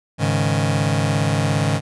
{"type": "chord", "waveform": "sawtooth", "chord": "Ab suspended fourth", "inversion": "none", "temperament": "just", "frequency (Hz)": [103.83, 138.43, 155.74], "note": ["Ab2", "Db3", "Eb3"], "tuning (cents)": [0, -2, 2], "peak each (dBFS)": -17, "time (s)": [0.18, 1.81], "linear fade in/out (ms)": 50, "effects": ["resampled to 24000 Hz"]}